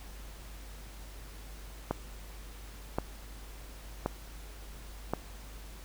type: click train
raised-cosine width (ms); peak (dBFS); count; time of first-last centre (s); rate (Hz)
1; -15; 4; 1.91-5.136; 0.93
effects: added 50 Hz sine -45 dBFS peak until 5.84 s + pink hiss -52 dBFS RMS until 5.84 s